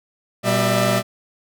sawtooth tone cluster, 120.3 / 193.9 / 599 / 661 Hz, B2 / G3 / D5 / E5, -45 / -19 / +34 / +5 cents, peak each -18 dBFS, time 0.43-1.03 s, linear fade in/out 50 ms, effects none

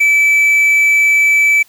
triangle tone with quantisation, 2309 Hz, D7, 30 cents flat, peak -6 dBFS, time 0-1.63 s, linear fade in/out 10 ms, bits 6, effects white hiss -49 dBFS RMS until 1.68 s

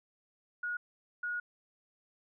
sine tone bursts at uneven times, 1447 Hz, F#6, 39 cents flat, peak -33 dBFS, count 2, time 0.63-0.77 / 1.23-1.4 s, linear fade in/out 5 ms, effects none

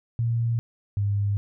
sine tone pair in turn, 116.54 / 101.38 Hz, A#2 / G#2, 0 / -41 cents, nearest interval major second, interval 241 cents, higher first, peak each -21 dBFS, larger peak neither, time 0.19-0.59 / 0.97-1.37 s, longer neither, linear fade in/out 0 ms, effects none

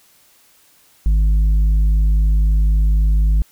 sine tone with tanh clipping, 51.91 Hz, G#1, in tune, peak -12 dBFS, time 1.06-3.42 s, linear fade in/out 0 ms, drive 5 dB, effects white hiss -53 dBFS RMS until 3.51 s

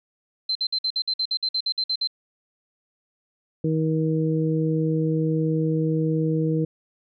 sine tone bursts, 4100 Hz, C8, 36 cents flat, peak -21 dBFS, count 14, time 0.49-2.074 s, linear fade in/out 5 ms, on 63 ms, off 54 ms
harmonic tone, 158.6 Hz, D#3, 33 cents sharp, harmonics 1 / 2 / 3, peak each -22 / -25 / -27 dBFS, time 3.64-6.65 s, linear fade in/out 5 ms
effects none

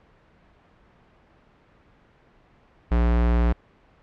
square tone, 58.8 Hz, A#1, 16 cents sharp, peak -18 dBFS, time 2.91-3.53 s, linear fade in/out 10 ms, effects pink hiss -57 dBFS RMS until 4.02 s + low-pass 2000 Hz 12 dB/octave

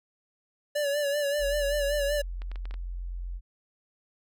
square tone with vibrato, 576 Hz, D5, 34 cents flat, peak -26 dBFS, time 0.75-2.22 s, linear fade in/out 10 ms, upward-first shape sine, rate 5.2 Hz, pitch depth 52 cents each way
sine tone, 44.08 Hz, F1, 17 cents sharp, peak -32 dBFS, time 1.38-3.41 s, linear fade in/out 50 ms
clicks, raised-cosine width 0.3 ms, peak -29 dBFS, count 6, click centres 2.419 / 2.516 / 2.558 / 2.655 / 2.71 / 2.741 s
effects none

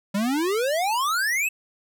square exponential sweep, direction up, 191.5 to 2682 Hz, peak -22 dBFS, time 0.14-1.49 s, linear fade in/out 10 ms, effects none

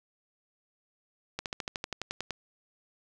slowing click train, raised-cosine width 0.2 ms, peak -16 dBFS, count 12, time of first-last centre 1.39-2.307 s, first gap 68 ms, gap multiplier 1.04, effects none

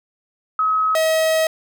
sine / 45% pulse tone pair in turn, 1277 / 638.5 Hz, D#6 / D#5, +45 / +45 cents, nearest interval octave, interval 1200 cents, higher first, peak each -15 dBFS, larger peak neither, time 0.59-0.95 / 0.95-1.47 s, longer second, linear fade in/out 2 ms, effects none

